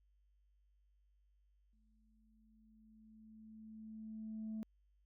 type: tone with exponential growth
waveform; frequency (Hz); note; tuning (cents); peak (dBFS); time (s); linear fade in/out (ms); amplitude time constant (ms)
sine; 218.7; A3; -10; -38; 1.73-4.63; 0; 630
effects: tanh soft clip ceiling -38 dBFS + added 50 Hz sine -70 dBFS peak until 5.05 s